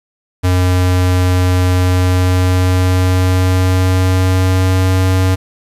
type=tone with pitch glide; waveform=square; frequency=91 to 93.23 Hz; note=F#2 to F#2; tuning=-28 to +14 cents; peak=-10 dBFS; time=0.43-5.36 s; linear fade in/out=20 ms; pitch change=+42 cents; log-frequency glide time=1.74-4.95 s; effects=resampled to 32000 Hz + 7-bit